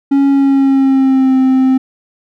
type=tone with pitch glide; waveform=triangle; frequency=277.2 to 261.6 Hz; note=C#4 to C4; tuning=0 to 0 cents; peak=-5 dBFS; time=0.11-1.78 s; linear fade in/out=10 ms; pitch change=-100 cents; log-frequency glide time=0.29-1.37 s; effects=none